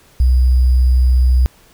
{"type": "tone with sample-and-hold", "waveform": "sine", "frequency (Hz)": 63, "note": "B1", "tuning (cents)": 35, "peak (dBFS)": -8, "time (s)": [0.2, 1.46], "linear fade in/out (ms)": 0, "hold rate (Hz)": 4900, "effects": ["pink hiss -49 dBFS RMS until 1.73 s"]}